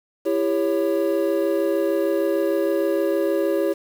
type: chord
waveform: triangle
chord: C# diminished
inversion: first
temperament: just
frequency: 332.6 / 399.1 / 554.4 Hz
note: E4 / G4 / C#5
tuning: +16 / +31 / 0 cents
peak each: -21 dBFS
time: 0.25-3.74 s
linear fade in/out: 20 ms
effects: 7-bit